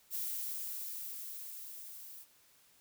violet noise with level ramp, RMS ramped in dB -37 to -51 dBFS, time 0.1-2.26 s, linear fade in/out 50 ms, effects white hiss -66 dBFS RMS until 2.8 s

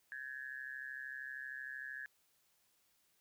sine tone with amplitude modulation, 1686 Hz, G#6, 26 cents sharp, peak -39 dBFS, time 0.12-2.06 s, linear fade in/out 0 ms, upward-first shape sine, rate 133 Hz, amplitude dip 95%, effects white hiss -75 dBFS RMS until 3.2 s

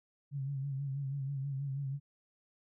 sine tone with vibrato, 137.8 Hz, C#3, 10 cents flat, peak -34 dBFS, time 0.31-2 s, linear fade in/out 50 ms, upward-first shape sine, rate 6.2 Hz, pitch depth 58 cents each way, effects none

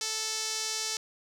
sawtooth tone with band-pass filter, 439 Hz, A4, 4 cents flat, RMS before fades -33 dBFS, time 0.01-0.97 s, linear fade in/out 2 ms, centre 5700 Hz, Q 2.3, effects none

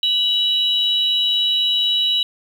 sine tone pair together, 2962 / 3864 Hz, F#7 / B7, +1 / -39 cents, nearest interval perfect fourth, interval 460 cents, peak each -18 dBFS, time 0.03-2.23 s, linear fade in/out 2 ms, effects 7-bit

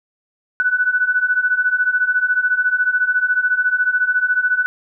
sine beating tone pair, 1480 / 1494 Hz, F#6 / F#6, 0 / +16 cents, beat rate 14 Hz, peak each -19 / -16 dBFS, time 0.6-4.66 s, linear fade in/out 0 ms, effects none

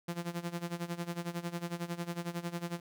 sawtooth tone with tremolo, 172 Hz, F3, 26 cents flat, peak -29 dBFS, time 0.08-2.8 s, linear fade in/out 5 ms, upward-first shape sine, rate 11 Hz, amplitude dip 85%, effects none

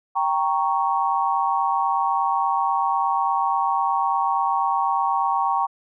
sine chord, G diminished, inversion none, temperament equal, 784 / 932.3 / 1108.7 Hz, G5 / Bb5 / Db6, 0 / 0 / 0 cents, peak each -23 dBFS, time 0.15-5.67 s, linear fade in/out 20 ms, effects none

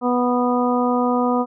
harmonic tone, 246.3 Hz, B3, 5 cents flat, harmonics 1 / 2 / 3 / 4 / 5, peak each -19 / -22 / -24 / -25 / -26 dBFS, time 0.01-1.46 s, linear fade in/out 50 ms, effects none

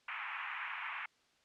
white band-pass noise, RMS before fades -42 dBFS, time 0.08-1.06 s, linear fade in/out 5 ms, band 870 to 2600 Hz, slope 48 dB/octave, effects white hiss -71 dBFS RMS until 1.44 s + low-pass 5000 Hz 12 dB/octave

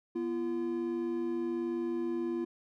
triangle tone pair together, 243.1 / 341.8 Hz, B3 / F4, -27 / -37 cents, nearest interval tritone, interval 590 cents, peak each -35 / -30 dBFS, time 0.15-2.45 s, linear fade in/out 10 ms, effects none

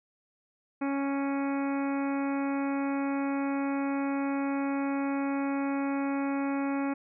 harmonic tone, 277.2 Hz, C#4, in tune, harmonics 1 / 2 / 3 / 4 / 5 / 6 / 7 / 8 / 9, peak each -28 / -38 / -38 / -42 / -43 / -48 / -49 / -46 / -48 dBFS, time 0.81-6.94 s, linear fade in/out 10 ms, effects none

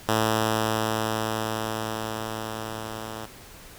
5% pulse tone with level ramp, 110 Hz, A2, in tune, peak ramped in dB -9 to -23 dBFS, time 0.08-3.26 s, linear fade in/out 10 ms, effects pink hiss -46 dBFS RMS until 3.78 s

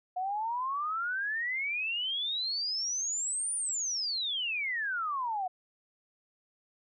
sine exponential two-way sweep, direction up then down, 718 to 9530 to 718 Hz, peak -30 dBFS, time 0.16-5.48 s, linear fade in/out 10 ms, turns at 3.55 s, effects none

